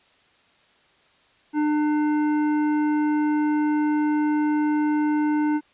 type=tone with hard clipping; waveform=triangle; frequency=300 Hz; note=D4; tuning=37 cents sharp; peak=-21 dBFS; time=1.53-5.61 s; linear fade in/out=50 ms; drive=15 dB; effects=white hiss -59 dBFS RMS until 5.73 s + resampled to 8000 Hz